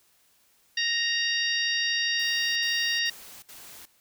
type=harmonic tone; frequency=932.3 Hz; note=A#5; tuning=in tune; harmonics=2 / 3 / 4 / 5 / 6; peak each=-28 / -30 / -31 / -32 / -33 dBFS; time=0.77-3.1 s; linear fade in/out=5 ms
type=noise bursts; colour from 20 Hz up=white; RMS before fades=-46 dBFS; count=4; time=2.19-3.856 s; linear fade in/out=5 ms; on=370 ms; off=62 ms
effects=white hiss -64 dBFS RMS until 4 s